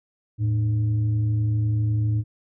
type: tone with frequency modulation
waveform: sine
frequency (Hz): 110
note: A2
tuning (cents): 0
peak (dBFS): -19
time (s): 0.38-2.24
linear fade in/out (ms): 50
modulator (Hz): 192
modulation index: 0.33
effects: none